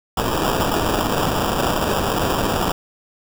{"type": "noise with sample-and-hold", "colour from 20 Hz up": "blue", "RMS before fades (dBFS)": -20, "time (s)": [0.17, 2.72], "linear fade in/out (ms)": 5, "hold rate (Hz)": 2100, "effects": []}